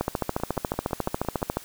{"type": "two click trains", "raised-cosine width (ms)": 1, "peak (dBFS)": [-10, -22], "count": [23, 7], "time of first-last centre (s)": [[0.01, 1.57], [0.4, 1.419]], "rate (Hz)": [14.1, 5.89], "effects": ["white hiss -46 dBFS RMS until 1.64 s"]}